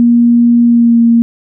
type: tone with pitch glide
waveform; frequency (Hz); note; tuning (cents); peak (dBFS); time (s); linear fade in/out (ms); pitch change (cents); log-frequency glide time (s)
sine; 237.1 to 232.6; A#3 to A#3; +30 to -4; -4; 0-1.22; 0; -34; 0.64-1
effects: none